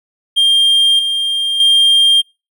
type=tone with level steps; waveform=triangle; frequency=3200 Hz; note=G7; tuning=35 cents sharp; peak=-6 / -12 / -5 dBFS; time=0.36-2.22 s; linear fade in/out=20 ms; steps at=0.99 / 1.6 s; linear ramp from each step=2 ms; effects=noise-tail reverb RT60 0.3 s tail -26 dB re dry